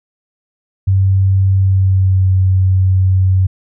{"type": "tone with pitch glide", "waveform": "sine", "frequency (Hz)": [96.1, 93.96], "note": ["G2", "F#2"], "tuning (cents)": [-34, 27], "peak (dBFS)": -8, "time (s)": [0.87, 3.47], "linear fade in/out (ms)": 10, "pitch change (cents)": -39, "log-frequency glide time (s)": [1.56, 2.29], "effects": []}